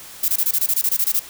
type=noise bursts; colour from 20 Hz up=violet; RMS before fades=-18 dBFS; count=13; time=0.23-1.195 s; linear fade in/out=5 ms; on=53 ms; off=23 ms; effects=white hiss -39 dBFS RMS until 1.29 s